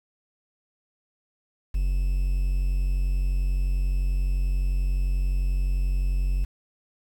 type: tone with quantisation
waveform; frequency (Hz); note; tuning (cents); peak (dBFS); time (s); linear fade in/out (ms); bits
triangle; 45.73; F#1; -20; -19; 1.74-6.45; 10; 8
effects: none